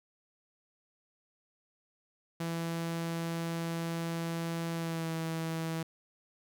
sawtooth tone with pitch glide, 166.6 to 162.89 Hz, E3 to E3, +19 to -20 cents, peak -29 dBFS, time 2.4-5.83 s, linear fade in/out 5 ms, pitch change -39 cents, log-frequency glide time 4.74-5.11 s, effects none

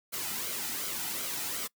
white noise with flanger, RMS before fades -35 dBFS, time 0.12-1.68 s, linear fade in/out 20 ms, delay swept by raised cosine 1.1 to 1.84 ms, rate 2.7 Hz, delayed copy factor -0.55, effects noise-tail reverb RT60 0.1 s tail -23 dB re dry

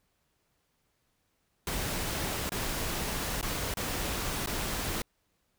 pink noise with dropouts, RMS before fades -33 dBFS, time 1.67-5.02 s, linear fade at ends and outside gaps 2 ms, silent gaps 2.494-2.519 / 3.413-3.427 / 3.74-3.77 / 4.461-4.472 s, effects pink hiss -75 dBFS RMS until 5.58 s

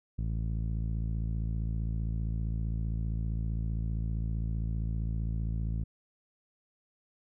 sawtooth tone with low-pass filter, 55.3 Hz, A1, 9 cents sharp, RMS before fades -32 dBFS, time 0.18-5.84 s, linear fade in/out 10 ms, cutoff 160 Hz, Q 1.4, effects none

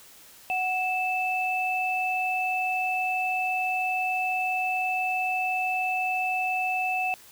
sine tone pair together, 743 / 2634 Hz, F#5 / E7, +7 / -2 cents, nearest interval octave + minor seventh, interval 2191 cents, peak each -27 / -27 dBFS, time 0.5-7.14 s, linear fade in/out 0 ms, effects white hiss -51 dBFS RMS until 7.31 s

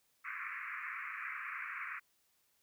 white band-pass noise, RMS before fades -43 dBFS, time 0.24-2 s, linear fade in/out 20 ms, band 1100 to 2400 Hz, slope 96 dB/octave, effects white hiss -75 dBFS RMS until 2.62 s

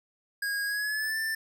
square tone with pitch glide, 1638 to 1776 Hz, G#6 to A6, -24 to +16 cents, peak -29 dBFS, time 0.42-1.35 s, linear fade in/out 5 ms, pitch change +140 cents, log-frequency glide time 0.64-1.19 s, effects none

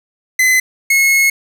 45% pulse tone pair in turn, 2032 / 2175 Hz, B6 / C#7, +49 / -33 cents, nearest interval minor second, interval 118 cents, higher second, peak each -9 dBFS, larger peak neither, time 0.39-0.6 / 0.9-1.3 s, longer second, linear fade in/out 5 ms, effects none

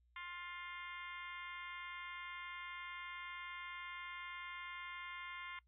harmonic tone, 351.6 Hz, F4, 12 cents sharp, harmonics 3 / 4 / 5 / 6 / 7 / 8 / 9 / 10, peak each -51 / -55 / -56 / -50 / -61 / -59 / -59 / -63 dBFS, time 0.16-5.59 s, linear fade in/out 2 ms, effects noise-tail reverb RT60 0.1 s tail -22 dB re dry + added 60 Hz sine -70 dBFS peak until 5.67 s

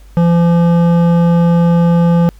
sine tone with hard clipping, 170.6 Hz, F3, 40 cents flat, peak -9 dBFS, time 0.17-2.29 s, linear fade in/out 0 ms, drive 12 dB, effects added 50 Hz sine -36 dBFS peak until 2.39 s + pink hiss -50 dBFS RMS until 2.39 s

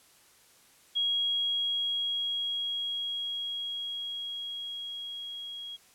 sine tone with level ramp, 3300 Hz, G#7, 12 cents flat, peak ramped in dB -25 to -38 dBFS, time 0.95-5.77 s, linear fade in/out 20 ms, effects white hiss -60 dBFS RMS until 5.94 s + low-pass 12000 Hz 12 dB/octave

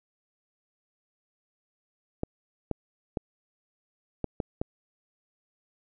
clicks, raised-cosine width 2 ms, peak -15 dBFS, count 6, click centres 2.234 / 2.713 / 3.172 / 4.243 / 4.402 / 4.615 s, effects none

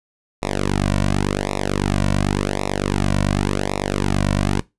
sawtooth tone with flanger, 49 Hz, G1, in tune, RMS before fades -20 dBFS, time 0.42-4.61 s, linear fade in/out 0 ms, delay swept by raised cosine 0.64 to 2.44 ms, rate 0.9 Hz, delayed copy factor -0.95, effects noise-tail reverb RT60 0.2 s tail -20 dB re dry + resampled to 24000 Hz

